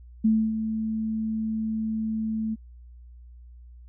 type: tone with ADSR envelope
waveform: sine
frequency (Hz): 220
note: A3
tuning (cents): 0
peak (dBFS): -16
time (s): 0.24-2.56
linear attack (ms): 11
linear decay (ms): 270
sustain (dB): -9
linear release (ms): 27
effects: added 60 Hz sine -44 dBFS peak until 3.88 s